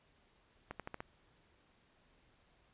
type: accelerating click train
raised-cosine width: 0.5 ms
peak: -27 dBFS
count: 5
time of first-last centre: 0.71-1.005 s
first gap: 87 ms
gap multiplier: 0.89
effects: pink hiss -70 dBFS RMS until 2.73 s + resampled to 8000 Hz